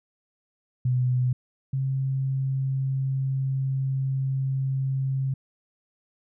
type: tone pair in turn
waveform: sine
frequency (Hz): 125.9 / 133.97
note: B2 / C3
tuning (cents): +34 / +41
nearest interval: minor second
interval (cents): 107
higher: second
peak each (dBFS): -20 / -23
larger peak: first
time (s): 0.85-1.33 / 1.73-5.34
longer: second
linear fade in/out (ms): 5
effects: none